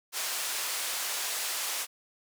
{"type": "band-pass noise", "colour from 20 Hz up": "white", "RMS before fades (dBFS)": -33, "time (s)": [0.12, 1.87], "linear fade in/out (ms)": 50, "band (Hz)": [620, 11000], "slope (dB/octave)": 12, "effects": []}